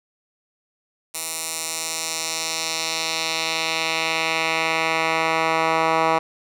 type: tone with band-pass filter sweep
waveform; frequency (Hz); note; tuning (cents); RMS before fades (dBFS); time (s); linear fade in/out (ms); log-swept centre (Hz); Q
10% pulse; 161.8; E3; -32; -23; 1.14-6.19; 10; 10000 to 1200; 1.2
effects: none